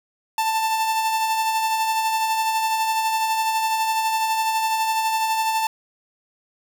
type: tone with tremolo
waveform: 45% pulse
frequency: 886 Hz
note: A5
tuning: 12 cents sharp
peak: -18 dBFS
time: 0.38-5.67 s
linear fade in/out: 2 ms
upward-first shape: sine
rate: 12 Hz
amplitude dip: 35%
effects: none